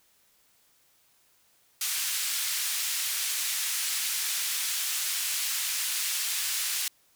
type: band-pass noise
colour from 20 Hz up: white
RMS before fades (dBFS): -30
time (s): 1.81-6.88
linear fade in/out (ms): 2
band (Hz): 1900 to 12000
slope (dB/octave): 12
effects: white hiss -65 dBFS RMS until 7.15 s